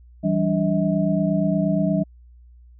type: tone cluster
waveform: sine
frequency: 165.3 / 193.8 / 290.9 / 638 Hz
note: E3 / G3 / D4 / D#5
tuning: +5 / -20 / -16 / +43 cents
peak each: -23 / -21 / -25 / -25 dBFS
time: 0.23-2.04 s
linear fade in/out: 20 ms
effects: added 60 Hz sine -45 dBFS peak until 2.79 s